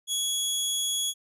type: tone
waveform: 20% pulse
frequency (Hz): 3351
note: G#7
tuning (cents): +15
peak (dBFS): -20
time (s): 0.07-1.14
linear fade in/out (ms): 50
effects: none